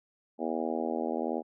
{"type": "harmonic tone", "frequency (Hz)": 80.9, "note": "E2", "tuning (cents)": -32, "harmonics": [3, 4, 5, 6, 7, 8, 9, 10], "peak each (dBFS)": [-35, -36, -37, -38, -38, -39, -40, -40], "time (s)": [0.38, 1.43], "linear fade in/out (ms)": 50, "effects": []}